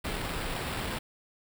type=noise with sample-and-hold; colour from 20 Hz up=pink; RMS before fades=-34 dBFS; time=0.04-0.99 s; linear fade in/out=10 ms; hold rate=6300 Hz; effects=none